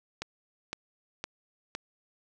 click train, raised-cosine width 0.2 ms, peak -17 dBFS, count 4, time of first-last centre 0.22-1.751 s, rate 1.96 Hz, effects none

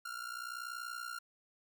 45% pulse ring-modulated tone, 1396.9 Hz, F6, in tune, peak -38 dBFS, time 0.05-1.19 s, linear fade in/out 5 ms, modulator 30.3 Hz, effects none

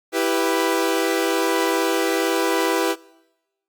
sawtooth chord, E minor, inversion none, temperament equal, 329.6 / 392 / 493.9 Hz, E4 / G4 / B4, 0 / 0 / 0 cents, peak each -19 dBFS, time 0.12-2.96 s, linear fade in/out 50 ms, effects noise-tail reverb RT60 1.0 s tail -23 dB re dry + Opus 48 kbps

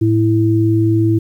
sine tone pair together, 109.4 / 329.3 Hz, A2 / E4, -9 / -2 cents, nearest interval octave + perfect fifth, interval 1907 cents, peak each -13 dBFS, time 0.01-1.19 s, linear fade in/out 10 ms, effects 8-bit

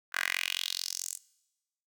10% pulse tone with high-pass filter sweep, 44.63 Hz, F1, 38 cents sharp, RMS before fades -34 dBFS, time 0.12-1.19 s, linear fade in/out 50 ms, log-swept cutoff 1500 to 8300 Hz, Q 3.5, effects noise-tail reverb RT60 1.0 s tail -22 dB re dry

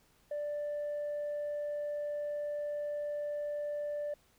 sine tone, 588 Hz, D5, 2 cents sharp, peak -32 dBFS, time 0.31-4.14 s, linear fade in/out 5 ms, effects tanh soft clip ceiling -32 dBFS + pink hiss -68 dBFS RMS until 4.38 s

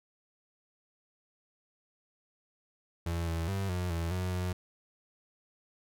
35% pulse tone with pitch steps, 84.5 / 82.7 / 97.5 / 89.8 / 83.7 / 91.4 / 90.5 Hz, E2 / E2 / G2 / F2 / E2 / F#2 / F#2, +43 / +6 / -9 / +49 / +27 / -21 / -38 cents, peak -29 dBFS, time 3.06-4.53 s, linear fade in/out 5 ms, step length 210 ms, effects none

